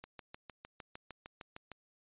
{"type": "click train", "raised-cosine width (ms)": 0.3, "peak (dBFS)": -30, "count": 12, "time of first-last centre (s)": [0.04, 1.717], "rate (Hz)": 6.56, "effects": ["resampled to 8000 Hz"]}